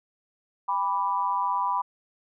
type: tone with amplitude modulation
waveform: sine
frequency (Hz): 987.8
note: B5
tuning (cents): 0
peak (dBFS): -19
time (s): 0.68-1.82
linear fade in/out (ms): 10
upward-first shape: sine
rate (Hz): 184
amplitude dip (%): 90
effects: none